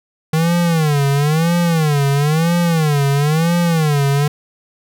square tone with vibrato, 155.4 Hz, D#3, 2 cents flat, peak -13 dBFS, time 0.33-4.28 s, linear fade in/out 5 ms, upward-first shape sine, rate 1 Hz, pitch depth 190 cents each way, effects none

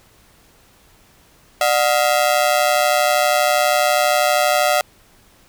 sawtooth ring-modulated tone, 664 Hz, E5, 12 cents sharp, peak -7 dBFS, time 1.61-4.81 s, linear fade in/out 2 ms, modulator 66.2 Hz, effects pink hiss -52 dBFS RMS until 5.48 s

